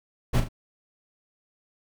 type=noise with echo; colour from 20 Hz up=brown; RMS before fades=-19 dBFS; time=0.33-0.41 s; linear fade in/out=20 ms; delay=39 ms; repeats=2; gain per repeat=-8 dB; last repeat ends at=0.488 s; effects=none